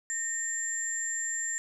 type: tone pair together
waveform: sine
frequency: 1834 / 7321 Hz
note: A#6 / A#8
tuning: -29 / -32 cents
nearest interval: 2 octaves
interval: 2397 cents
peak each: -35 / -31 dBFS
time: 0.1-1.58 s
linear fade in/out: 0 ms
effects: 10-bit